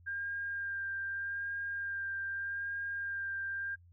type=tone with vibrato; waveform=sine; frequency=1600 Hz; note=G6; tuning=35 cents sharp; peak=-35 dBFS; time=0.06-3.76 s; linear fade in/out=20 ms; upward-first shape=sine; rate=0.82 Hz; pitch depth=16 cents each way; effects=noise-tail reverb RT60 0.1 s tail -25 dB re dry + added 87 Hz sine -57 dBFS peak until 3.92 s